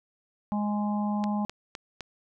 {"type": "harmonic tone", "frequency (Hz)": 207.7, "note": "G#3", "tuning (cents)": 0, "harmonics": [1, 3, 4, 5], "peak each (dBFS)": [-26, -40, -34, -40], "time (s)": [0.52, 1.45], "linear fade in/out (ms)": 0}
{"type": "click train", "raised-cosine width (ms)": 0.2, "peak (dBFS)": -19, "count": 4, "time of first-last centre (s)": [1.24, 2.007], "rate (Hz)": 3.91}
{"effects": []}